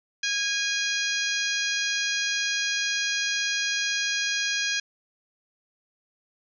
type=harmonic tone with a mistuned harmonic; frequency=822 Hz; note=G#5; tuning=18 cents flat; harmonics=2 / 3 / 4 / 5 / 6 / 7 / 8; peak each=-29 / -31 / -32 / -33 / -34 / -34 / -35 dBFS; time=0.23-4.8 s; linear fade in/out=5 ms; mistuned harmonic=8; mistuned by=-42 cents; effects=none